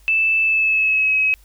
sine tone with pitch glide, 2637 to 2553 Hz, E7 to D#7, 0 to +44 cents, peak -14 dBFS, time 0.08-1.34 s, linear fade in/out 0 ms, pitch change -56 cents, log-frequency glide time 0.41-1.15 s, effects added 50 Hz sine -47 dBFS peak until 1.44 s + white hiss -56 dBFS RMS until 1.44 s

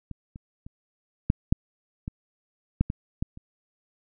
clicks, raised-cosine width 5 ms, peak -24 / -28 / -29 / -7 / -6 / -19 / -8 / -16 / -14 / -30 dBFS, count 10, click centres 0.113 / 0.359 / 0.665 / 1.301 / 1.525 / 2.079 / 2.81 / 2.901 / 3.225 / 3.374 s, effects none

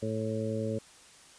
harmonic tone, 110 Hz, A2, in tune, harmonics 1 / 2 / 3 / 4 / 5, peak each -35 / -35 / -40 / -36 / -36 dBFS, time 0.02-0.79 s, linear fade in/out 10 ms, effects white hiss -55 dBFS RMS until 1.38 s + resampled to 22050 Hz

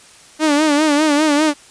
sawtooth tone with vibrato, 300.2 Hz, D4, 38 cents sharp, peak -8 dBFS, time 0.39-1.54 s, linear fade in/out 50 ms, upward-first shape sine, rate 5 Hz, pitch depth 86 cents each way, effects white hiss -44 dBFS RMS until 1.7 s + resampled to 22050 Hz

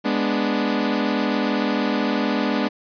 sawtooth chord, G# diminished, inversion none, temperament equal, 207.7 / 246.9 / 293.7 Hz, G#3 / B3 / D4, 0 / 0 / 0 cents, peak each -20 dBFS, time 0.04-2.69 s, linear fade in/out 20 ms, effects resampled to 11025 Hz

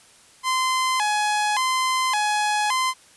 sawtooth tone with vibrato, 932.3 Hz, A#5, in tune, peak -16 dBFS, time 0.43-2.94 s, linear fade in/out 50 ms, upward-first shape square, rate 0.88 Hz, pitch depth 180 cents each way, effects white hiss -52 dBFS RMS until 3.16 s + resampled to 24000 Hz

